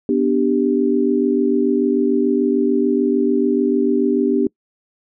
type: chord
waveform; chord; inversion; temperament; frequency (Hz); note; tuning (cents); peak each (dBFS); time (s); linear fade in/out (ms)
sine; G major; first; equal; 246.9 / 293.7 / 392; B3 / D4 / G4; 0 / 0 / 0; -18; 0.09-4.47; 2
effects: noise-tail reverb RT60 0.1 s tail -25 dB re dry